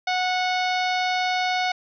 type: harmonic tone with a mistuned harmonic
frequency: 734 Hz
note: F#5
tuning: 14 cents flat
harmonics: 1 / 2 / 3 / 4 / 5 / 6 / 7 / 8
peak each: -23 / -30 / -28 / -36 / -33 / -35 / -38 / -42 dBFS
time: 0.07-1.72 s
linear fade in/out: 5 ms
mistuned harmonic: 8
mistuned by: +29 cents
effects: none